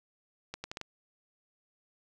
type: accelerating click train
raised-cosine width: 0.2 ms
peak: -21 dBFS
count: 5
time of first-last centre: 0.54-0.813 s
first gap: 100 ms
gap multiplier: 0.75
effects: none